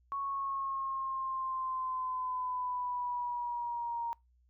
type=linear sweep; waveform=sine; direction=down; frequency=1110 to 932.3 Hz; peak=-33 dBFS; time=0.12-4.13 s; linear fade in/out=0 ms; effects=noise-tail reverb RT60 0.2 s tail -25 dB re dry + added 61 Hz sine -65 dBFS peak until 4.49 s